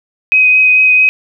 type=tone with vibrato; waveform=sine; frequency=2517 Hz; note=D#7; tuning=19 cents sharp; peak=-5 dBFS; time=0.32-1.09 s; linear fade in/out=0 ms; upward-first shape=triangle; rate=4.5 Hz; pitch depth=13 cents each way; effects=none